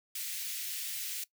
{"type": "high-pass noise", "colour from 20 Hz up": "white", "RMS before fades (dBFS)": -38, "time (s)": [0.15, 1.24], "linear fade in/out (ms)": 5, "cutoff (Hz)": 2000, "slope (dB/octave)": 24, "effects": ["noise-tail reverb RT60 0.1 s tail -19 dB re dry"]}